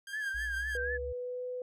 sawtooth tone with tremolo, 1600 Hz, G6, 35 cents sharp, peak -38 dBFS, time 0.07-0.77 s, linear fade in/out 2 ms, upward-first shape sine, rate 6.4 Hz, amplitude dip 65%
sine tone with vibrato, 1652 Hz, G#6, 10 cents flat, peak -33 dBFS, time 0.12-0.98 s, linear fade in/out 20 ms, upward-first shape triangle, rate 4 Hz, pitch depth 110 cents each way
sine linear sweep, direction up, 56.7 to 70.8 Hz, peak -39 dBFS, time 0.34-1.13 s, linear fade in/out 10 ms
sine tone with pitch glide, 490.2 to 499.9 Hz, B4 to B4, -13 to +21 cents, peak -35 dBFS, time 0.75-1.62 s, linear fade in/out 2 ms, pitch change +34 cents, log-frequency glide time 0.99-1.45 s
effects resampled to 32000 Hz

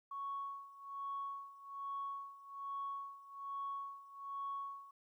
sine tone with tremolo, 1110 Hz, C#6, 2 cents sharp, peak -38 dBFS, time 0.11-4.91 s, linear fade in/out 5 ms, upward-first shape sine, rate 1.2 Hz, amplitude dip 85%, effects tanh soft clip ceiling -34 dBFS + 13-bit

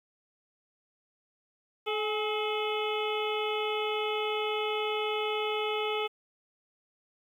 harmonic tone with a mistuned harmonic, 429.1 Hz, A4, 43 cents flat, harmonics 1 / 2 / 3 / 5 / 6 / 7 / 8, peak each -31 / -36 / -37 / -40 / -39 / -38 / -42 dBFS, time 1.86-6.08 s, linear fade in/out 20 ms, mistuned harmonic 2, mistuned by -47 cents, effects 10-bit

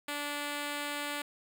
5% pulse tone, 290.9 Hz, D4, 16 cents flat, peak -23 dBFS, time 0.08-1.22 s, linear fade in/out 5 ms, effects none

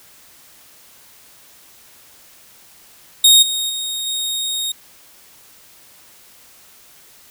sawtooth tone with level steps, 3729 Hz, A#7, in tune, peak -4 / -16 / -19 / -17 dBFS, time 3.24-4.72 s, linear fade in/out 5 ms, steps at 3.42 / 3.69 / 4.06 s, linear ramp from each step 10 ms, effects white hiss -47 dBFS RMS until 7.3 s

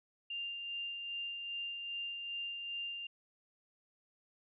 sine tone with tremolo, 2794 Hz, F7, in tune, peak -37 dBFS, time 0.3-3.07 s, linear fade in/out 5 ms, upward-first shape sine, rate 2.5 Hz, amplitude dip 35%, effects none

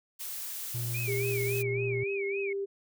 blue noise, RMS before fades -38 dBFS, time 0.19-1.63 s, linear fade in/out 20 ms
triangle tone, 119.2 Hz, A#2, 39 cents sharp, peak -30 dBFS, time 0.74-2.04 s, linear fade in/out 10 ms
sine tone with vibrato, 2349 Hz, D7, in tune, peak -35 dBFS, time 0.94-2.53 s, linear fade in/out 5 ms, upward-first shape sine, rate 3.6 Hz, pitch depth 150 cents each way
sine tone with pitch glide, 401.1 to 395.8 Hz, G4 to G4, +40 to +17 cents, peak -30 dBFS, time 1.07-2.66 s, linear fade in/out 20 ms, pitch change -23 cents, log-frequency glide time 1.52-2.16 s
effects none

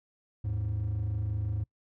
triangle tone pair together, 79.3 / 105.46 Hz, D#2 / G#2, +33 / +27 cents, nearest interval perfect fourth, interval 494 cents, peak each -32 / -27 dBFS, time 0.44-1.64 s, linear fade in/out 10 ms, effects noise-tail reverb RT60 0.1 s tail -26 dB re dry + tanh soft clip ceiling -23 dBFS

